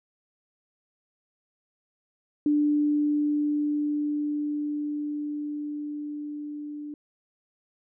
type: tone with level ramp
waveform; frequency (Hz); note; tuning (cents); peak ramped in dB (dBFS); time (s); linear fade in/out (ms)
sine; 295.6; D4; +11; -19 to -34; 2.46-6.94; 2
effects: none